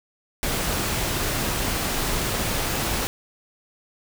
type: noise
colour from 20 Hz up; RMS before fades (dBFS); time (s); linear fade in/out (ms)
pink; -25; 0.43-3.07; 0
effects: none